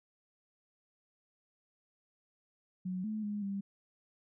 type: tone with pitch steps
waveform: sine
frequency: 184.1 / 215.6 / 207.1 / 197.9 Hz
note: F#3 / A3 / G#3 / G3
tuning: -8 / -35 / -5 / +17 cents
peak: -34 dBFS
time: 2.85-3.61 s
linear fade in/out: 10 ms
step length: 190 ms
effects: none